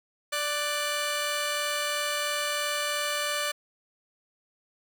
10% pulse tone pair together, 587.8 / 1491 Hz, D5 / F#6, +1 / +13 cents, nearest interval octave + major third, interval 1612 cents, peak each -20 / -25 dBFS, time 0.32-3.52 s, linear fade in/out 10 ms, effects none

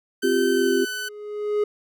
sawtooth tone with pitch glide, 1537 to 1502.8 Hz, G6 to F#6, -35 to +26 cents, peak -24 dBFS, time 0.22-1.09 s, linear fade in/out 10 ms, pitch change -39 cents, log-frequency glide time 0.51-0.86 s
sine chord, C suspended fourth, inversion none, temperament equal with one note detuned, 261.6 / 349.2 / 393.1 Hz, C4 / F4 / G4, 0 / 0 / +5 cents, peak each -24 / -23 / -20 dBFS, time 0.23-0.85 s, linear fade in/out 10 ms
triangle tone with exponential growth, 417.7 Hz, G#4, 10 cents sharp, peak -15 dBFS, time 0.62-1.64 s, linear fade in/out 5 ms, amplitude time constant 220 ms
effects none

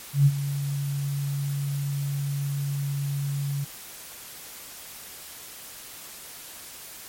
sine tone with ADSR envelope, 141 Hz, C#3, 30 cents sharp, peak -12 dBFS, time 0.13-3.65 s, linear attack 130 ms, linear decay 47 ms, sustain -13 dB, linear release 16 ms, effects white hiss -42 dBFS RMS until 7.08 s + MP3 64 kbps

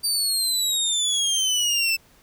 25% pulse exponential sweep, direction down, 4672 to 2637 Hz, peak -16 dBFS, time 0.03-1.97 s, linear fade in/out 20 ms, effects pink hiss -56 dBFS RMS until 2.22 s

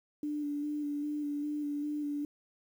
sine tone with vibrato, 293.7 Hz, D4, in tune, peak -32 dBFS, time 0.23-2.25 s, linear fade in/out 2 ms, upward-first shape square, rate 2.5 Hz, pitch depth 19 cents each way, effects 10-bit

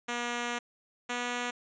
5% pulse tone pair in turn, 240 / 243.6 Hz, B3 / B3, -49 / -24 cents, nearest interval unison, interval 25 cents, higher second, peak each -20 dBFS, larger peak neither, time 0.08-0.59 / 1.09-1.51 s, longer first, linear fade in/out 10 ms, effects resampled to 16000 Hz

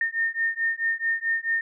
sine beating tone pair, 1822 / 1826.6 Hz, A#6 / A#6, -40 / -36 cents, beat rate 4.6 Hz, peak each -26 dBFS, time 0.01-1.61 s, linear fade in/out 2 ms, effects none

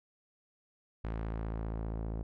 sawtooth tone with low-pass filter sweep, 55.1 Hz, A1, 3 cents sharp, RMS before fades -37 dBFS, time 1.04-2.23 s, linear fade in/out 5 ms, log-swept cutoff 2000 to 650 Hz, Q 0.75, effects none

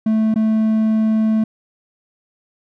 triangle tone with dropouts, 219.1 Hz, A3, 7 cents flat, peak -11 dBFS, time 0.06-1.44 s, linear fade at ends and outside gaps 5 ms, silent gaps 0.342-0.358 s, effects none

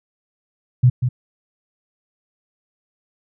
sine tone with echo, 124.9 Hz, B2, 20 cents sharp, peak -8 dBFS, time 0.83-0.9 s, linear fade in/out 10 ms, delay 190 ms, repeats 1, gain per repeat -7 dB, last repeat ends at 1.09 s, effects none

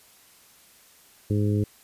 harmonic tone, 103.83 Hz, G#2, in tune, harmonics 1 / 2 / 3 / 4 / 5, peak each -22 / -28 / -29 / -31 / -40 dBFS, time 1.3-1.64 s, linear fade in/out 5 ms, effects white hiss -55 dBFS RMS until 1.83 s + resampled to 32000 Hz

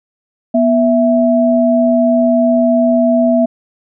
sine tone pair together, 243.6 / 659.3 Hz, B3 / E5, -24 / 0 cents, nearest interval octave + perfect fourth, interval 1724 cents, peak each -11 dBFS, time 0.54-3.46 s, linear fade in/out 10 ms, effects none

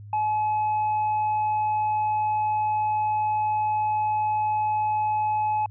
triangle tone with tanh clipping, 853 Hz, G#5, 46 cents sharp, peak -22 dBFS, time 0.13-5.66 s, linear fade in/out 2 ms, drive 7 dB, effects added 103 Hz sine -39 dBFS peak until 5.7 s + resampled to 8000 Hz

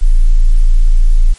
sine tone, 28.11 Hz, A0, 38 cents sharp, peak -3 dBFS, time 0.01-1.34 s, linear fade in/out 20 ms, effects white hiss -41 dBFS RMS until 1.38 s + MP3 48 kbps

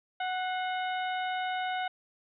harmonic tone with a mistuned harmonic, 740 Hz, F#5, in tune, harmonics 1 / 2 / 3 / 4 / 5, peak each -31 / -37 / -41 / -43 / -45 dBFS, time 0.2-1.88 s, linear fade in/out 5 ms, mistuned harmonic 3, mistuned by -52 cents, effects none

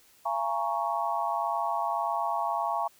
sine chord, Bb minor seventh, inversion second, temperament equal with one note detuned, 682.9 / 830.6 / 932.3 / 1108.7 Hz, F5 / Ab5 / Bb5 / Db6, -39 / 0 / 0 / 0 cents, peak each -32 dBFS, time 0.25-2.88 s, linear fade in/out 10 ms, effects white hiss -60 dBFS RMS until 2.99 s

